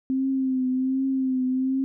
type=tone with vibrato; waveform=sine; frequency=261.6 Hz; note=C4; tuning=in tune; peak=-21 dBFS; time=0.1-1.84 s; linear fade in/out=0 ms; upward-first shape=triangle; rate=1.3 Hz; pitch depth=46 cents each way; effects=none